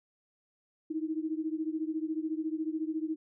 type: beating tone pair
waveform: sine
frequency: 311.1 / 325.1 Hz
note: D#4 / E4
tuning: 0 / -24 cents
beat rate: 14 Hz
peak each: -33 / -35 dBFS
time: 0.9-3.16 s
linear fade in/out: 10 ms
effects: none